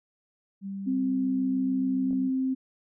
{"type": "tone with pitch glide", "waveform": "sine", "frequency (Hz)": [196, 194.08], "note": ["G3", "G3"], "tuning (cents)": [0, -17], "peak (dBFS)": -32, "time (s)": [0.61, 2.31], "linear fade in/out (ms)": 50, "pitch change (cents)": -17, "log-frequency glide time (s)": [1.01, 2.03]}
{"type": "tone", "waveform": "sine", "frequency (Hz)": 262, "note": "C4", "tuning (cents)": 2, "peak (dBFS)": -24, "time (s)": [0.86, 2.55], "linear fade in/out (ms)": 20}
{"type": "clicks", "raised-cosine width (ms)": 2, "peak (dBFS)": -33, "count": 2, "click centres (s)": [2.109, 2.131]}
{"effects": []}